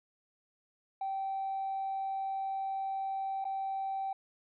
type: tone with dropouts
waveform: triangle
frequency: 776 Hz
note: G5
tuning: 18 cents flat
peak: -29 dBFS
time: 1.01-4.13 s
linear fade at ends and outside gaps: 5 ms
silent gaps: 3.443-3.451 s
effects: tanh soft clip ceiling -30 dBFS + resampled to 11025 Hz